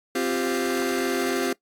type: chord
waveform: sawtooth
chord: C suspended fourth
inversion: none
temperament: just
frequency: 261.6 / 348.8 / 392.4 Hz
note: C4 / F4 / G4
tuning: 0 / -2 / +2 cents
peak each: -23 dBFS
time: 0.15-1.53 s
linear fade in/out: 5 ms
effects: noise-tail reverb RT60 0.1 s tail -21 dB re dry + AAC 64 kbps